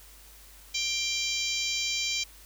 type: harmonic tone with a mistuned harmonic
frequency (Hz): 789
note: G5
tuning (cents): +11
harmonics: 3 / 4 / 5 / 6 / 7 / 8 / 9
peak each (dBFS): -33 / -34 / -35 / -36 / -36 / -37 / -38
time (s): 0.74-2.24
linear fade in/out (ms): 10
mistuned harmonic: 8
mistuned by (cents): -15
effects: added 50 Hz sine -53 dBFS peak until 2.45 s + white hiss -53 dBFS RMS until 2.45 s